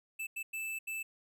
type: tone bursts at uneven times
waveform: square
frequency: 2637 Hz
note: E7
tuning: in tune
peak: -37 dBFS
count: 4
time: 0.19-0.27 / 0.36-0.43 / 0.53-0.79 / 0.87-1.03 s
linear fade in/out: 10 ms
effects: none